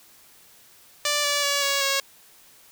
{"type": "tone with pitch steps", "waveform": "5% pulse", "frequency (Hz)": [587.3, 577.5, 568, 558.5, 549.2], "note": ["D5", "D5", "C#5", "C#5", "C#5"], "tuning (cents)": [0, -29, 42, 13, -16], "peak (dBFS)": -10, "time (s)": [1.05, 2], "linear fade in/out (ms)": 2, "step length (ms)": 190, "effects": ["white hiss -53 dBFS RMS until 2.71 s"]}